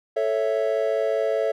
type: chord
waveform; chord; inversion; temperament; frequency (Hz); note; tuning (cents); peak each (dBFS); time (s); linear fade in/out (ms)
triangle; A major; none; equal; 440 / 554.4 / 659.3; A4 / C#5 / E5; 0 / 0 / 0; -23; 0.16-1.52; 10
effects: none